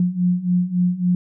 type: beating tone pair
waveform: sine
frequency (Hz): 176.8 / 180.4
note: F3 / F#3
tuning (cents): +22 / -44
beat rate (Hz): 3.6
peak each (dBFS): -21 / -18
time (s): 0-1.15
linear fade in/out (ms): 2
effects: none